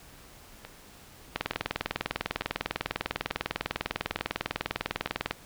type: two click trains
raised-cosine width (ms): 0.3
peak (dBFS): -11 / -24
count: 80 / 6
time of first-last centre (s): 1.36-5.31 / 0.65-5.075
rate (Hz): 20 / 1.13
effects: pink hiss -52 dBFS RMS until 5.45 s

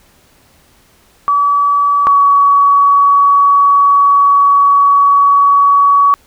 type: tone pair in turn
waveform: sine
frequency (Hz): 1145 / 1129.9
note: D6 / C#6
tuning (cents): -44 / +33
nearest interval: unison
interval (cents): 23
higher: first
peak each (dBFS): -8 / -5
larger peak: second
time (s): 1.28-2.07 / 2.07-6.14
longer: second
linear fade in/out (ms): 0
effects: pink hiss -49 dBFS RMS until 6.26 s

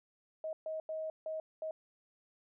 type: tone bursts at uneven times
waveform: sine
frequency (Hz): 632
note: D#5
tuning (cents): +27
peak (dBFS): -36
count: 5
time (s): 0.44-0.53 / 0.66-0.8 / 0.89-1.1 / 1.26-1.4 / 1.62-1.71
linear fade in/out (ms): 2
effects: none

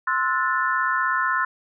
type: chord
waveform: sine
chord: F# half-diminished seventh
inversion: second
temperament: equal with one note detuned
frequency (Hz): 1046.5 / 1318.5 / 1454.6 / 1760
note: C6 / E6 / F#6 / A6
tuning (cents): 0 / 0 / -30 / 0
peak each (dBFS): -24 / -26 / -25 / -26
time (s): 0.07-1.45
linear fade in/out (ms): 5
effects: none

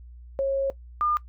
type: tone pair in turn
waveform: sine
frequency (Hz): 545 / 1207.7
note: C#5 / D6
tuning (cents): -29 / +48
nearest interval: octave + major second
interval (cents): 1377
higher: second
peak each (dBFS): -21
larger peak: neither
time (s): 0.39-0.7 / 1.01-1.17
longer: first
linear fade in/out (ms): 0
effects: noise-tail reverb RT60 0.1 s tail -18 dB re dry + added 60 Hz sine -42 dBFS peak until 1.28 s

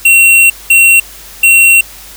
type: tone bursts at uneven times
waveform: square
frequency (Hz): 2731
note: F7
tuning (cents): -39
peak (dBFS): -3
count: 3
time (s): 0.05-0.5 / 0.7-1 / 1.43-1.81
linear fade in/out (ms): 5
effects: added 50 Hz sine -38 dBFS peak until 2.16 s + white hiss -32 dBFS RMS until 2.16 s

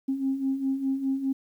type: beating tone pair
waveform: sine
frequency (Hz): 265.2 / 270.1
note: C4 / C#4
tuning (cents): +23 / -45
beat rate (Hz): 4.9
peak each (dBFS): -31 / -25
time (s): 0.08-1.33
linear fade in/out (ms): 10
effects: tanh soft clip ceiling -17 dBFS + 10-bit

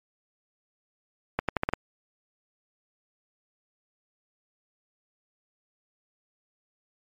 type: accelerating click train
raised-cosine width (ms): 0.5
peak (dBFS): -9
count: 6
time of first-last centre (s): 1.39-1.736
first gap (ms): 97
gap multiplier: 0.83
effects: MP3 64 kbps

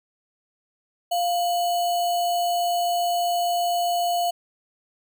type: tone with sample-and-hold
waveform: sine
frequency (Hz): 698.5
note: F5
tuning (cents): 0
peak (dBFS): -20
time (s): 1.11-4.31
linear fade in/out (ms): 10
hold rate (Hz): 3675
effects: none

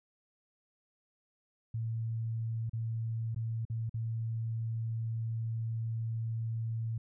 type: tone with dropouts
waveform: sine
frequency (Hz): 113.4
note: A#2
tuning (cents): -47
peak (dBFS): -32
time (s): 1.74-6.98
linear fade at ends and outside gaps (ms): 5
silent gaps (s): 2.696-2.732 / 3.347-3.361 / 3.652-3.699 / 3.895-3.941
effects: none

